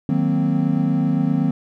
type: chord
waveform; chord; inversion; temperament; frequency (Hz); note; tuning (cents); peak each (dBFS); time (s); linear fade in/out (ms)
triangle; C half-diminished seventh; first; equal with one note detuned; 155.56 / 185 / 233.1 / 260.9; Eb3 / Gb3 / Bb3 / C4; 0 / 0 / 0 / -5; -19 / -21 / -21 / -19; 0.09-1.51; 2
effects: none